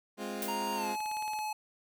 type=chord; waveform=20% pulse; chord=F minor; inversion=first; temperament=equal; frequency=207.7 / 261.6 / 349.2 Hz; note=Ab3 / C4 / F4; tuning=0 / 0 / 0 cents; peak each=-34 / -37 / -37 dBFS; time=0.17-0.97 s; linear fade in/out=50 ms
type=noise with exponential decay; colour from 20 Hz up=blue; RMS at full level=-34 dBFS; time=0.42-0.65 s; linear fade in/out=2 ms; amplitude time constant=50 ms
type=tone with pitch glide; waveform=square; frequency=932.3 to 854.9 Hz; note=A#5 to G#5; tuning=0 to +50 cents; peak=-34 dBFS; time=0.48-1.53 s; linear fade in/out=5 ms; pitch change=-150 cents; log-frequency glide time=0.75-0.89 s
type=click train; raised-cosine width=0.3 ms; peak=-32 dBFS; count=15; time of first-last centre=0.62-1.389 s; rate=18.2 Hz
effects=none